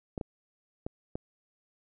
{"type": "clicks", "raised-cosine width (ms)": 2, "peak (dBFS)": -21, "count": 4, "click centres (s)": [0.178, 0.212, 0.865, 1.155], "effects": []}